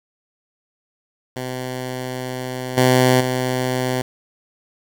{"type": "tone with level steps", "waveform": "10% pulse", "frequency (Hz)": 127.5, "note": "C3", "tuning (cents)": -44, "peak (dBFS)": [-17, -4, -11], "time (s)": [1.36, 4.02], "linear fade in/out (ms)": 5, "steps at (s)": [2.77, 3.2], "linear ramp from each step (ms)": 10, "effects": ["7-bit"]}